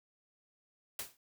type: noise with exponential decay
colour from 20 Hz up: white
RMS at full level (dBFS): -36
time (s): 0.99-1.17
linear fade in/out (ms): 2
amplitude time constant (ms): 39
effects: none

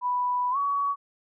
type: tone with pitch glide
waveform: sine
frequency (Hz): 987.8 to 1128.1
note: B5 to C#6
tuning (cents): 0 to +30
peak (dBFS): -23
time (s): 0.01-0.96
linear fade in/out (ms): 50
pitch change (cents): +230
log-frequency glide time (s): 0.51-0.57
effects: none

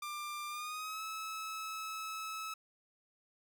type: tone with pitch glide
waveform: sawtooth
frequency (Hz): 1190 to 1297.7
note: D6 to E6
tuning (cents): +22 to -28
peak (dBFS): -36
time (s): 0.02-2.54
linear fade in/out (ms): 5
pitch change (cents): +150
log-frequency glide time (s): 0.48-1.02
effects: none

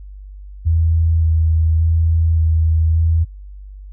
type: tone with vibrato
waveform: sine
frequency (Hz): 81.2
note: E2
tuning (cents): -26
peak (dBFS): -11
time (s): 0.65-3.25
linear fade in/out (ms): 20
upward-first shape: square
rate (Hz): 0.87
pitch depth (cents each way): 14
effects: added 49 Hz sine -32 dBFS peak until 3.92 s

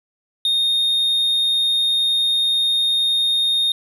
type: tone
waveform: triangle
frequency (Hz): 3689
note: A#7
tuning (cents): -19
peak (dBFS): -14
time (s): 0.45-3.72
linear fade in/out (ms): 2
effects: resampled to 32000 Hz

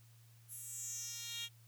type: tone with high-pass filter sweep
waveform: 10% pulse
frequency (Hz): 466.2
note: A#4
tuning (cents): 0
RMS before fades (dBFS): -45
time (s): 0.48-1.49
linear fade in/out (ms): 50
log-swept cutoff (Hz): 11000 to 3300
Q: 4
effects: added 115 Hz sine -60 dBFS peak until 1.67 s + white hiss -69 dBFS RMS until 1.67 s

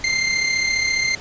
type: tone with amplitude modulation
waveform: sawtooth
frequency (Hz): 2093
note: C7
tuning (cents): 0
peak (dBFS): -12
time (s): 0.04-1.15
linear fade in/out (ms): 2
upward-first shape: sine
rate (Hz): 34.7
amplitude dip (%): 50
effects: pink hiss -37 dBFS RMS until 1.2 s + resampled to 16000 Hz

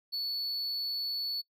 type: tone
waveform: triangle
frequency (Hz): 4435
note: C#8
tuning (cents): 0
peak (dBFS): -30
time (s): 0.12-1.42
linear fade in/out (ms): 20
effects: noise-tail reverb RT60 0.1 s tail -24 dB re dry

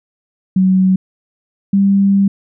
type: tone pair in turn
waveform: sine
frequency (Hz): 187.6 / 197.44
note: F#3 / G3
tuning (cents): +24 / +13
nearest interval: minor second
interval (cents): 89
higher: second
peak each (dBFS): -8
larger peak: neither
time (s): 0.56-0.96 / 1.73-2.28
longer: second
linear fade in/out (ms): 5
effects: none

